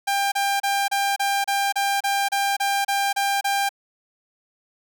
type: tone bursts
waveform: sawtooth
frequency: 796 Hz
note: G5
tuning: 26 cents sharp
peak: -16 dBFS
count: 13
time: 0.07-3.692 s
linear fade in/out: 10 ms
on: 250 ms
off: 31 ms
effects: none